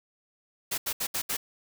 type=noise bursts at uneven times; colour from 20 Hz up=white; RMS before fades=-30 dBFS; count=5; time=0.71-0.78 / 0.86-0.93 / 1-1.07 / 1.14-1.22 / 1.29-1.37 s; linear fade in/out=10 ms; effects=none